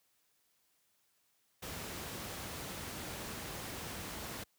pink noise, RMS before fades -43 dBFS, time 1.62-4.44 s, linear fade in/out 10 ms, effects white hiss -75 dBFS RMS until 4.58 s + high-pass 60 Hz 12 dB/octave

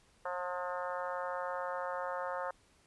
harmonic tone with a mistuned harmonic, 179.6 Hz, F3, 49 cents sharp, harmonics 3 / 4 / 5 / 6 / 7 / 8 / 9 / 10, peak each -39 / -44 / -42 / -44 / -43 / -47 / -50 / -52 dBFS, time 0.25-2.51 s, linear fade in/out 5 ms, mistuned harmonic 6, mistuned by -25 cents, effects pink hiss -67 dBFS RMS until 2.86 s + resampled to 24000 Hz

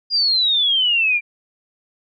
sine exponential sweep, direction down, 4881 to 2349 Hz, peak -14 dBFS, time 0.1-1.21 s, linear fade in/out 50 ms, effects none

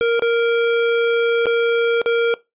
square tone with dropouts, 466.2 Hz, A#4, in tune, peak -15 dBFS, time 0.01-2.34 s, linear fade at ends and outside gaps 0 ms, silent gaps 0.195-0.222 / 1.457-1.467 / 2.016-2.06 s, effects noise-tail reverb RT60 0.2 s tail -20 dB re dry + resampled to 8000 Hz

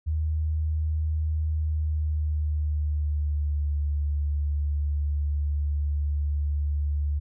sine tone with pitch glide, 77.78 to 72.99 Hz, D#2 to D2, 0 to -10 cents, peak -23 dBFS, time 0.06-7.2 s, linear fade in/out 20 ms, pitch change -110 cents, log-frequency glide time 1.49-3.75 s, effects none

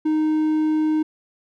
triangle tone, 310 Hz, D#4, 6 cents flat, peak -15 dBFS, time 0.05-1.03 s, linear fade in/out 10 ms, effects none

